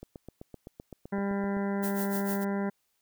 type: click train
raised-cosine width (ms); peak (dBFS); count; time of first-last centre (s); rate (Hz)
2; -29; 13; 0.03-1.568; 7.8
type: harmonic tone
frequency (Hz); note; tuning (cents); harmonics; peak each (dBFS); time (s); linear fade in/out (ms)
199; G3; +26; 1 / 2 / 3 / 4 / 5 / 7 / 8 / 9 / 10; -29 / -35 / -39 / -41 / -43 / -46 / -47 / -48 / -49; 1.12-2.7; 10
type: noise with tremolo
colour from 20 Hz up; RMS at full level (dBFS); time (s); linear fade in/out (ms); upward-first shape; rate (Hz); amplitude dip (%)
violet; -36; 1.82-2.45; 20; sine; 6.6; 80
effects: white hiss -75 dBFS RMS until 3.01 s

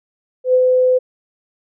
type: tone with ADSR envelope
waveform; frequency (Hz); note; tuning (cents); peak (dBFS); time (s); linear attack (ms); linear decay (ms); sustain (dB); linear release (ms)
sine; 508; B4; +49; -8; 0.44-0.99; 100; 51; -2; 18
effects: none

